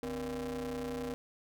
40% pulse ring-modulated tone, 108.7 Hz, A2, 21 cents flat, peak -32 dBFS, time 0.03-1.14 s, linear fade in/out 0 ms, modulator 365 Hz, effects none

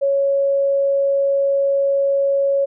sine tone, 554.4 Hz, C#5, in tune, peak -14 dBFS, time 0.01-2.66 s, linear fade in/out 20 ms, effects none

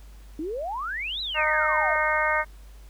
sine exponential two-way sweep, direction up then down, 293.7 to 4062 to 593 Hz, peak -28 dBFS, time 0.39-1.96 s, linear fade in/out 2 ms, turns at 1.21 s
harmonic tone, 307.4 Hz, D#4, 21 cents flat, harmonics 2 / 3 / 4 / 5 / 6 / 7, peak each -28 / -28 / -28 / -28 / -28 / -28 dBFS, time 1.34-2.45 s, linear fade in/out 50 ms
effects added 50 Hz sine -43 dBFS peak until 2.89 s + pink hiss -57 dBFS RMS until 2.89 s

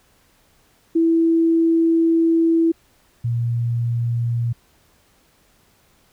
sine tone pair in turn, 329.6 / 118.09 Hz, E4 / A#2, 0 / +23 cents, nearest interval octave + tritone, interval 1777 cents, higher first, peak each -13 / -18 dBFS, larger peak first, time 0.95-2.72 / 3.24-4.53 s, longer first, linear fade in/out 10 ms, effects pink hiss -58 dBFS RMS until 6.12 s

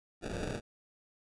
white noise with sample-and-hold, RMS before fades -37 dBFS, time 0.21-0.61 s, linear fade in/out 50 ms, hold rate 1050 Hz, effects resampled to 22050 Hz

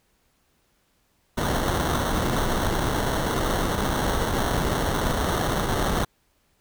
pink noise with sample-and-hold, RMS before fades -24 dBFS, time 1.37-6.05 s, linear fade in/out 10 ms, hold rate 2450 Hz, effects pink hiss -67 dBFS RMS until 6.6 s

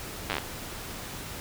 slowing click train, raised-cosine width 0.3 ms, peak -12 dBFS, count 8, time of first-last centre 0.3-0.383 s, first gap 9 ms, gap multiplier 1.09, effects pink hiss -39 dBFS RMS until 1.4 s

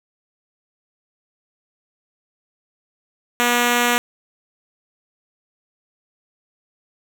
5% pulse tone, 241.5 Hz, B3, 39 cents flat, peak -4 dBFS, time 3.4-3.98 s, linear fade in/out 0 ms, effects none

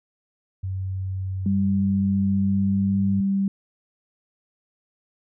sine tone with pitch glide, 94.8 to 98.65 Hz, F#2 to G2, +43 to +11 cents, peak -25 dBFS, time 0.63-3.21 s, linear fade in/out 10 ms, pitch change +68 cents, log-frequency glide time 2.26-2.99 s
sine tone, 196 Hz, G3, in tune, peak -19 dBFS, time 1.46-3.48 s, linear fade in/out 2 ms
effects none

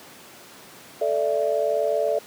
sine chord, A suspended fourth, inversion none, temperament equal with one note detuned, 440 / 587.3 / 667.7 Hz, A4 / D5 / E5, 0 / 0 / +22 cents, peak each -25 / -23 / -25 dBFS, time 1.01-2.19 s, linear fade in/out 5 ms, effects pink hiss -45 dBFS RMS until 2.26 s + high-pass 200 Hz 12 dB/octave

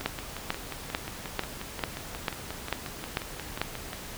two click trains, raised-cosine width 0.3 ms, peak -10 / -19 dBFS, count 9 / 23, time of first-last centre 0.06-3.616 / 0.01-3.932 s, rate 2.25 / 5.61 Hz, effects pink hiss -41 dBFS RMS until 4.17 s

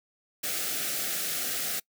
white band-stop noise, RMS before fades -31 dBFS, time 0.43-1.8 s, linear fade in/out 10 ms, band 790 to 1200 Hz, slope 96 dB/octave, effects noise-tail reverb RT60 0.1 s tail -24 dB re dry + high-pass 150 Hz 12 dB/octave

